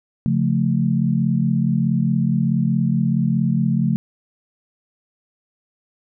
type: chord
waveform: sine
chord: Db augmented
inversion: none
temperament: equal with one note detuned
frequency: 138.59 / 175.32 / 220 Hz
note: Db3 / F3 / A3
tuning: 0 / +7 / 0 cents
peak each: -20 dBFS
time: 0.26-3.96 s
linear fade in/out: 0 ms
effects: none